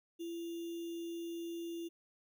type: tone with sample-and-hold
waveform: sine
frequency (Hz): 337.8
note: E4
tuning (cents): +42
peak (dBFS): -39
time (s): 0.19-1.89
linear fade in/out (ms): 20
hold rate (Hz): 3150
effects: none